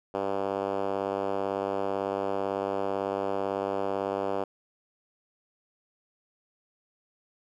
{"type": "tone with band-pass filter", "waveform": "5% pulse", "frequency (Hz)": 98, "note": "G2", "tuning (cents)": 0, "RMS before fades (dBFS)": -30, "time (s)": [0.14, 4.44], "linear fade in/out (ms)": 5, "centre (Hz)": 510, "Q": 1.3, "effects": []}